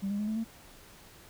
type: tone with pitch steps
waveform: sine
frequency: 196 / 203 / 210.3 / 217.9 / 225.7 Hz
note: G3 / G#3 / G#3 / A3 / A3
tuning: 0 / -39 / +22 / -17 / +44 cents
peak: -28 dBFS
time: 0.02-0.445 s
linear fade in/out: 20 ms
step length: 85 ms
effects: tanh soft clip ceiling -26 dBFS + pink hiss -54 dBFS RMS until 1.29 s